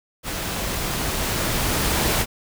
pink noise with level ramp, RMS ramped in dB -28 to -20 dBFS, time 0.23-2.26 s, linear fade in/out 50 ms, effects none

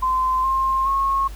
sine tone with pitch steps, 1034 / 1061.2 / 1089.2 Hz, C6 / C6 / C#6, -21 / +24 / -31 cents, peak -17 dBFS, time 0.02-1.28 s, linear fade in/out 10 ms, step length 420 ms, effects added 50 Hz sine -32 dBFS peak until 1.35 s + pink hiss -45 dBFS RMS until 1.35 s

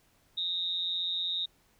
sine tone with amplitude modulation, 3729 Hz, A#7, in tune, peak -26 dBFS, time 0.37-1.46 s, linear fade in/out 10 ms, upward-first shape sine, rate 176 Hz, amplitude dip 75%, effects pink hiss -67 dBFS RMS until 1.79 s

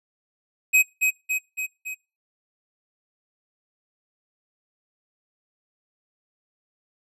square tone with echo, 2528 Hz, D#7, 27 cents sharp, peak -14 dBFS, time 0.73-0.83 s, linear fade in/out 20 ms, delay 280 ms, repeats 4, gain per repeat -4 dB, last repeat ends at 1.95 s, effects noise-tail reverb RT60 0.3 s tail -26 dB re dry + resampled to 32000 Hz

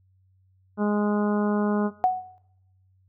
harmonic tone, 207.7 Hz, G#3, in tune, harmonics 1 / 2 / 3 / 4 / 5 / 6 / 7, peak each -22 / -28 / -32 / -34 / -36 / -38 / -39 dBFS, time 0.77-1.91 s, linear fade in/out 50 ms
sine tone with exponential decay, 740 Hz, F#5, in tune, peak -14 dBFS, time 2.04-2.38 s, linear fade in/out 0 ms, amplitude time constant 72 ms
effects noise-tail reverb RT60 0.8 s tail -19 dB re dry + added 94 Hz sine -59 dBFS peak until 3.08 s

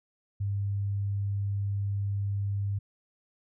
sine tone, 100 Hz, G2, 35 cents sharp, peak -27 dBFS, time 0.4-2.79 s, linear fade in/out 10 ms, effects none

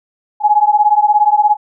sine beating tone pair, 830.6 / 847.6 Hz, G#5 / G#5, 0 / +35 cents, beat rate 17 Hz, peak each -11 dBFS, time 0.4-1.57 s, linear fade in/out 50 ms, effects none

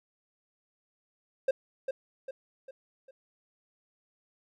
triangle tone with echo, 530 Hz, C5, 22 cents sharp, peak -20 dBFS, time 1.48-1.51 s, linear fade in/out 5 ms, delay 400 ms, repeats 4, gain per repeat -7 dB, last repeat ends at 3.11 s, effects none

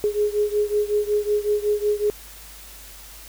sine beating tone pair, 415.3 / 420.7 Hz, G#4 / G#4, 0 / +22 cents, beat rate 5.4 Hz, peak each -21 / -23 dBFS, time 0.04-2.1 s, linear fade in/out 0 ms, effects added 50 Hz sine -45 dBFS peak until 3.28 s + white hiss -43 dBFS RMS until 3.28 s

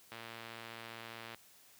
click train, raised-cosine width 0.3 ms, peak -30 dBFS, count 142, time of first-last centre 0.12-1.346 s, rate 115 Hz, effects white hiss -62 dBFS RMS until 1.79 s + high-pass 60 Hz 12 dB/octave

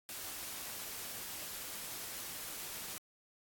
white noise, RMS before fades -44 dBFS, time 0.09-2.98 s, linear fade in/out 0 ms, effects AAC 64 kbps

